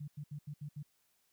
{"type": "tone bursts at uneven times", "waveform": "sine", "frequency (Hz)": 146.9, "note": "D3", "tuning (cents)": 1, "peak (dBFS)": -40, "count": 6, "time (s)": [[0, 0.08], [0.17, 0.24], [0.31, 0.39], [0.47, 0.54], [0.61, 0.69], [0.76, 0.83]], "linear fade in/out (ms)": 10, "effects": ["white hiss -75 dBFS RMS until 1.32 s"]}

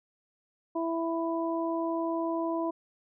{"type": "harmonic tone", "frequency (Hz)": 330.9, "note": "E4", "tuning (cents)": 7, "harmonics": [1, 2, 3], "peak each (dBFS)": [-30, -33, -35], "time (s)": [0.75, 2.71], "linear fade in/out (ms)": 10, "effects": []}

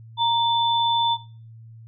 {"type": "tone pair together", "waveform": "sine", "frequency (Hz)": [932.3, 3520], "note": ["A#5", "A7"], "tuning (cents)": [0, 0], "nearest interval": "octave + major seventh", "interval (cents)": 2300, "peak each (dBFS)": [-19, -22], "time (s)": [0.17, 1.18], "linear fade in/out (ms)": 50, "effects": ["noise-tail reverb RT60 0.4 s tail -19 dB re dry", "added 113 Hz sine -41 dBFS peak until 1.87 s"]}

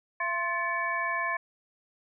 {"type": "tone cluster", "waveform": "sine", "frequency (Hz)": [678, 1052, 1742, 2263], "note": ["E5", "C6", "A6", "C#7"], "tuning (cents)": [49, 9, -18, 35], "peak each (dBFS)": [-36, -31, -31, -35], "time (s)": [0.2, 1.37], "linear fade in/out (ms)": 5, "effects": []}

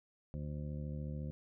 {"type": "harmonic tone", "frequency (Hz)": 74, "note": "D2", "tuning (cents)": 14, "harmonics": [1, 2, 3, 4, 5, 7, 8], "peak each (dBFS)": [-43, -41, -47, -54, -58, -53, -63], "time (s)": [0.34, 1.31], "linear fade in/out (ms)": 0, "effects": []}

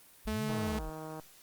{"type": "linear two-way sweep", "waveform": "sine", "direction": "up then down", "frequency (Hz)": [33, 150, 33], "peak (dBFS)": -37, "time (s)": [0.25, 0.9], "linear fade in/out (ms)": 10, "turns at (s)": 0.44}
{"type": "tone", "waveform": "sawtooth", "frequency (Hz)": 216.3, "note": "A3", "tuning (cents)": -29, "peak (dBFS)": -29, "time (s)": [0.27, 0.79], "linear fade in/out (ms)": 5}
{"type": "click train", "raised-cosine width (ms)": 1, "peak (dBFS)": -30, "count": 112, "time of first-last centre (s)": [0.49, 1.197], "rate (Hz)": 157}
{"effects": ["white hiss -58 dBFS RMS until 1.42 s", "Opus 32 kbps"]}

